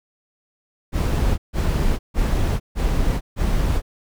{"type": "noise bursts", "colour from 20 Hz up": "brown", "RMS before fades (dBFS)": -19, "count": 5, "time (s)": [0.92, 3.82], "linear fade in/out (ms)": 50, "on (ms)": 460, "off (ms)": 150, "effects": []}